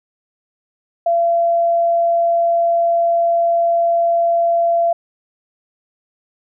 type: tone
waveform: sine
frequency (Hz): 680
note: F5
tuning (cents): -46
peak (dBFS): -12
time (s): 1.06-4.93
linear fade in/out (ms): 5
effects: none